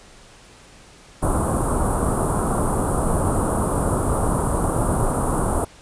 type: band-stop noise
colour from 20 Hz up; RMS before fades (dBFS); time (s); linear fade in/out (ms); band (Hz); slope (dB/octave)
pink; -20; 1.22-5.65; 10; 1300 to 9100; 48
effects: pink hiss -47 dBFS RMS until 5.81 s + resampled to 22050 Hz